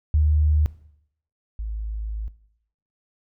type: tone pair in turn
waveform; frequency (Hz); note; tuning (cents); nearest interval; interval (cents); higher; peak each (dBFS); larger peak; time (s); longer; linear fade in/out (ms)
sine; 75.8 / 53.6; D#2 / A1; -45 / -45; tritone; 600; first; -15 / -26; first; 0.14-0.66 / 1.59-2.28; second; 0
effects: noise-tail reverb RT60 0.7 s tail -18 dB re dry